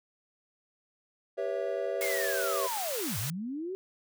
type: chord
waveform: triangle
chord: C# half-diminished seventh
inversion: second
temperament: equal with one note detuned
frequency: 392 / 484.6 / 554.4 / 659.3 Hz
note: G4 / B4 / C#5 / E5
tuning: 0 / -33 / 0 / 0 cents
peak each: -34 / -34 / -32 / -34 dBFS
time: 1.37-2.68 s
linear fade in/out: 20 ms
type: high-pass noise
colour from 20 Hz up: white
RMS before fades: -36 dBFS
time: 2.01-3.3 s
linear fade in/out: 0 ms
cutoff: 620 Hz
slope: 12 dB/octave
type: linear two-way sweep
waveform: sine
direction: down then up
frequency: 2178 to 92.5 to 391.4 Hz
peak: -33 dBFS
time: 2.02-3.75 s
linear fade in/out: 0 ms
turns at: 3.18 s
effects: none